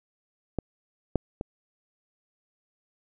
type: clicks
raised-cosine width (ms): 2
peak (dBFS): -14 / -9 / -18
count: 3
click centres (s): 0.587 / 1.157 / 1.411
effects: none